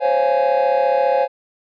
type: chord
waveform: triangle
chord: Db major seventh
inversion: third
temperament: just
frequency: 519.7 / 554.4 / 693 / 831.5 Hz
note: C5 / Db5 / F5 / Ab5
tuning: -12 / 0 / -14 / +2 cents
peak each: -16 / -16 / -20 / -17 dBFS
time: 0-1.28 s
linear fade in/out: 50 ms
effects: tanh soft clip ceiling -5 dBFS + resampled to 11025 Hz